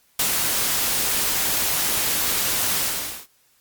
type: noise with ADSR envelope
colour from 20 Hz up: white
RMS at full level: -20 dBFS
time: 0.19-3.27 s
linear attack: 5 ms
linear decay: 68 ms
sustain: -2 dB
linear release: 480 ms
effects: white hiss -61 dBFS RMS until 3.6 s + Opus 48 kbps